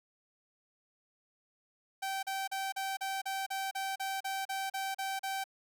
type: tone bursts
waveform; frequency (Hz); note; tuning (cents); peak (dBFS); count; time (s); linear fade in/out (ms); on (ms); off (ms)
sawtooth; 775; G5; -20; -30; 14; 2.02-5.441; 10; 210; 37
effects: none